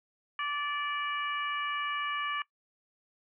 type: harmonic tone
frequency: 582 Hz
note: D5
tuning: 16 cents flat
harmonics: 2 / 3 / 4 / 5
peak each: -33 / -37 / -39 / -41 dBFS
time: 0.39-2.42 s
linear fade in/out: 2 ms
effects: noise-tail reverb RT60 0.1 s tail -20 dB re dry